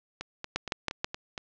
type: two click trains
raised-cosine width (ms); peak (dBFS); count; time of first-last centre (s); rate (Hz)
0.2; -10 / -18; 4 / 6; 0.56-1.045 / 0.21-1.378; 6.19 / 4.28
effects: low-pass 6000 Hz 12 dB/octave